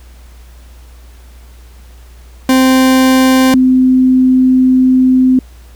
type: tone pair in turn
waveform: 40% pulse / sine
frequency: 260.6 / 257.3 Hz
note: C4 / C4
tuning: -7 / -29 cents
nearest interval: unison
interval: 22 cents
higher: first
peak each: -5 dBFS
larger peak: neither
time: 2.49-3.54 / 3.54-5.39 s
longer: second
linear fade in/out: 2 ms
effects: added 60 Hz sine -34 dBFS peak until 5.75 s + pink hiss -46 dBFS RMS until 5.75 s